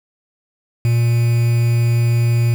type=tone with quantisation; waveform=triangle; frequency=118 Hz; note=A#2; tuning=22 cents sharp; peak=-10 dBFS; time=0.85-2.54 s; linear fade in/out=0 ms; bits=5; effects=none